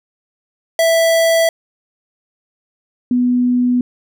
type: tone pair in turn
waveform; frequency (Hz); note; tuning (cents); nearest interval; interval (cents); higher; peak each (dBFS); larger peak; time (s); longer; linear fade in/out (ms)
square / sine; 659.3 / 247; E5 / B3; 0 / 0; octave + perfect fourth; 1700; first; -11 / -11; neither; 0.79-1.49 / 3.11-3.81; neither; 2
effects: none